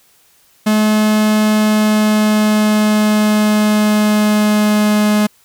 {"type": "tone with pitch glide", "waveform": "45% pulse", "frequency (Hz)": [214, 210.4], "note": ["A3", "G#3"], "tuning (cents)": [-48, 23], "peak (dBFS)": -10, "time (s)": [0.66, 5.27], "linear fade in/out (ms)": 10, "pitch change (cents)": -29, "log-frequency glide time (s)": [1.52, 5.07], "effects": ["white hiss -52 dBFS RMS until 5.44 s"]}